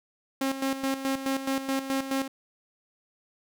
sawtooth tone with tremolo, 269.2 Hz, C4, 49 cents sharp, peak -21 dBFS, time 0.41-2.28 s, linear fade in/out 5 ms, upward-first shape square, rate 4.7 Hz, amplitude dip 65%, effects none

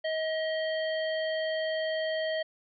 harmonic tone, 634 Hz, D#5, 32 cents sharp, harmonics 1 / 3 / 5 / 7, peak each -29 / -36 / -39 / -46 dBFS, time 0.04-2.43 s, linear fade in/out 10 ms, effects none

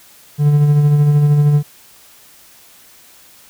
triangle tone with tremolo, 146.83 Hz, D3, in tune, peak -5 dBFS, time 0.38-1.63 s, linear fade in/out 50 ms, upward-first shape sine, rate 13 Hz, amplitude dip 35%, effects white hiss -45 dBFS RMS until 3.49 s

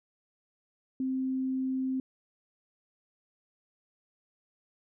sine tone, 261.6 Hz, C4, in tune, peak -28 dBFS, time 1-2 s, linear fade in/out 2 ms, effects none

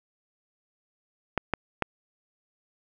clicks, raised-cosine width 0.5 ms, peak -9 dBFS, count 3, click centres 1.377 / 1.537 / 1.823 s, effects none

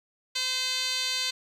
10% pulse tone with band-pass filter, 514 Hz, C5, 31 cents flat, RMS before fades -29 dBFS, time 0.35-1.31 s, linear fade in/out 10 ms, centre 4700 Hz, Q 7.6, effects 10-bit

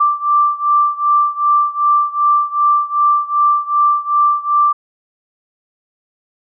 sine beating tone pair, 1175 / 1177.6 Hz, D6 / D6, +1 / +4 cents, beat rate 2.6 Hz, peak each -13 / -15 dBFS, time 0-4.73 s, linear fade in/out 10 ms, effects none

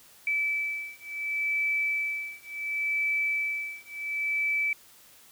sine beating tone pair, 2310 / 2310.7 Hz, D7 / D7, -29 / -29 cents, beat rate 0.7 Hz, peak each -30 dBFS, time 0.27-4.73 s, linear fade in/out 2 ms, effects white hiss -55 dBFS RMS until 5.31 s

